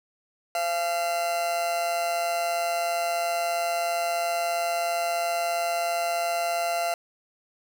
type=tone with amplitude modulation; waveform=40% pulse; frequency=685 Hz; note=F5; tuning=34 cents flat; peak=-21 dBFS; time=0.55-6.94 s; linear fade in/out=2 ms; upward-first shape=sine; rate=163 Hz; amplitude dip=55%; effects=none